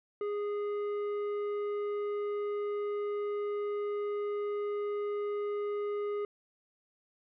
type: tone with tanh clipping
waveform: triangle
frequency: 412.4 Hz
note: G#4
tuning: 12 cents flat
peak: -33 dBFS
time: 0.21-6.25 s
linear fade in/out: 2 ms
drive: 13 dB
effects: none